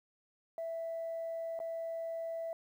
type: tone with dropouts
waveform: sine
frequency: 660 Hz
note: E5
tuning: 2 cents sharp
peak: -35 dBFS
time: 0.58-2.53 s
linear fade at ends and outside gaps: 1 ms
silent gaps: 1.591-1.601 s
effects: tanh soft clip ceiling -33 dBFS + 11-bit